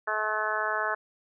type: harmonic tone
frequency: 214.8 Hz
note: A3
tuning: 41 cents flat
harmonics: 2 / 3 / 4 / 5 / 6 / 7 / 8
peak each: -38 / -34 / -35 / -33 / -34 / -32 / -33 dBFS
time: 0.07-0.95 s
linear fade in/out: 10 ms
effects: none